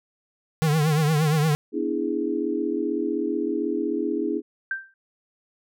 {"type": "tone with vibrato", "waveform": "square", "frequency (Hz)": 153.7, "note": "D#3", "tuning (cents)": -21, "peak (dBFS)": -19, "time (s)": [0.62, 1.55], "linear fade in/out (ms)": 0, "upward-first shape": "triangle", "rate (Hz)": 8.6, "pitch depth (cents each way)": 110}
{"type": "chord", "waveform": "sine", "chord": "E dominant seventh", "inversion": "second", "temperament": "equal", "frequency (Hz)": [246.9, 293.7, 329.6, 415.3], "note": ["B3", "D4", "E4", "G#4"], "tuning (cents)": [0, 0, 0, 0], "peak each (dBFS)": [-31, -28, -27, -28], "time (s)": [1.72, 4.42], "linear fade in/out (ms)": 50}
{"type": "tone with exponential decay", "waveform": "sine", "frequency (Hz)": 1568, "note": "G6", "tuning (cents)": 0, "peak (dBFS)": -21, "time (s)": [4.71, 4.94], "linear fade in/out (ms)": 2, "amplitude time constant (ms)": 48}
{"effects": []}